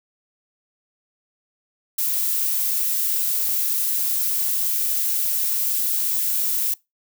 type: noise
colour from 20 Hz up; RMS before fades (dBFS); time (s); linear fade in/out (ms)
violet; -22; 1.98-6.74; 5
effects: noise-tail reverb RT60 0.2 s tail -22 dB re dry